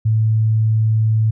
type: tone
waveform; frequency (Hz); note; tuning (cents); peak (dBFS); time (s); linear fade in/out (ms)
sine; 110; A2; 0; -12; 0.05-1.31; 10
effects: none